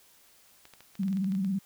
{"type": "clicks", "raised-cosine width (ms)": 0.2, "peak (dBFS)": -32, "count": 12, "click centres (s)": [0.654, 0.737, 0.806, 0.954, 1.033, 1.082, 1.129, 1.171, 1.244, 1.321, 1.351, 1.447]}
{"type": "tone with vibrato", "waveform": "sine", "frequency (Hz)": 192.3, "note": "G3", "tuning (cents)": -33, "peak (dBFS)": -26, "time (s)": [0.99, 1.59], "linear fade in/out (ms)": 10, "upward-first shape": "triangle", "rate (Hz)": 18, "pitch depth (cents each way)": 110}
{"effects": ["white hiss -60 dBFS RMS until 1.65 s"]}